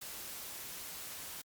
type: noise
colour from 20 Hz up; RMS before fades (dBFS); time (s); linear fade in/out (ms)
white; -45; 0.01-1.42; 10
effects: Opus 48 kbps